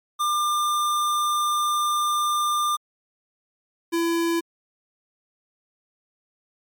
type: tone pair in turn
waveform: square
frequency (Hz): 1197 / 335.9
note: D6 / E4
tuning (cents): +33 / +33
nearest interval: octave + minor seventh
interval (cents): 2200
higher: first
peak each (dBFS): -21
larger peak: neither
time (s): 0.19-2.77 / 3.92-4.41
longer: first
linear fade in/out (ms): 20
effects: MP3 96 kbps